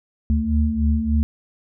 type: tone cluster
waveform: sine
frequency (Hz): 72.9 / 76.3 / 223.5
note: D2 / D#2 / A3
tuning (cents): -12 / -33 / +27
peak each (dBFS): -21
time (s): 0.3-1.23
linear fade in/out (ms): 0
effects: none